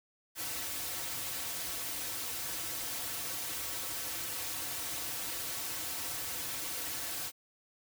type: noise with comb filter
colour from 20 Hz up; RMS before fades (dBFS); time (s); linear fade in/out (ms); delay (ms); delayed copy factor
white; -38; 0.35-7.32; 50; 4.9; -0.8
effects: none